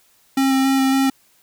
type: tone with vibrato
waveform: square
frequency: 267.8 Hz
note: C4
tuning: 40 cents sharp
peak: -15 dBFS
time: 0.37-1.1 s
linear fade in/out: 5 ms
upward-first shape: square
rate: 3.6 Hz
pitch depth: 10 cents each way
effects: white hiss -57 dBFS RMS until 1.42 s